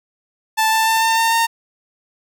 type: tone with pitch steps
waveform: sawtooth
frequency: 880 / 887.1 / 894.3 / 901.6 / 908.9 / 916.3 Hz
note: A5 / A5 / A5 / A5 / A#5 / A#5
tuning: 0 / +14 / +28 / +42 / -44 / -30 cents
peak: -10 dBFS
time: 0.57-1.47 s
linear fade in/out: 20 ms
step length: 150 ms
effects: none